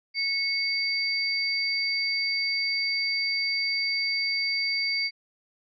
sine tone pair together, 2199 / 4660 Hz, C#7 / D8, -14 / -14 cents, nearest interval octave + minor second, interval 1300 cents, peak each -27 dBFS, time 0.14-5.11 s, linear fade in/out 50 ms, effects none

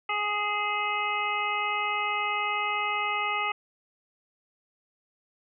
harmonic tone with a mistuned harmonic, 415.3 Hz, G#4, in tune, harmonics 1 / 2 / 3 / 5 / 6 / 7, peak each -41 / -32 / -30 / -32 / -33 / -37 dBFS, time 0.09-3.52 s, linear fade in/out 5 ms, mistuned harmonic 6, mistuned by +45 cents, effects none

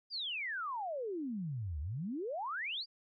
sine exponential two-way sweep, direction down then up, 4978 to 69.3 to 4978 Hz, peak -36 dBFS, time 0.1-2.86 s, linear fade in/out 50 ms, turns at 1.8 s, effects none

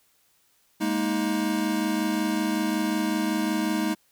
square chord, Ab suspended second, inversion none, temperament equal with one note detuned, 207.7 / 233.1 / 314.4 Hz, Ab3 / Bb3 / Eb4, 0 / 0 / +18 cents, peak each -29 / -31 / -27 dBFS, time 0.8-3.95 s, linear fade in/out 20 ms, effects white hiss -65 dBFS RMS until 4.11 s

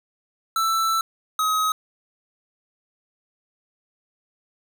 square tone pair in turn, 1326 / 1268.1 Hz, E6 / D#6, +10 / +33 cents, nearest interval minor second, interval 77 cents, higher first, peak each -20 dBFS, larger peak neither, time 0.56-1.01 / 1.39-1.72 s, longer first, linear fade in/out 2 ms, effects none

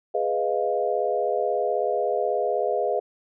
sine chord, F half-diminished seventh, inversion first, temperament equal, 415.3 / 493.9 / 622.3 / 698.5 Hz, Ab4 / Cb5 / Eb5 / F5, 0 / 0 / 0 / 0 cents, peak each -27 dBFS, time 0.14-3 s, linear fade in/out 10 ms, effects none

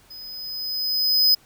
square tone with level ramp, 5030 Hz, D#8, 18 cents sharp, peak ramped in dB -38 to -13 dBFS, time 0.1-1.35 s, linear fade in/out 10 ms, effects pink hiss -55 dBFS RMS until 1.45 s

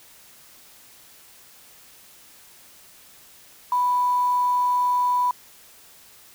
sine tone with quantisation, 987.8 Hz, B5, in tune, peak -18 dBFS, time 3.72-5.31 s, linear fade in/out 2 ms, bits 7, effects white hiss -50 dBFS RMS until 6.34 s

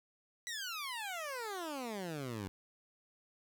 15% pulse exponential sweep, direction down, 1988 to 92.5 Hz, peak -33 dBFS, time 0.47-2.48 s, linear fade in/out 0 ms, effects none

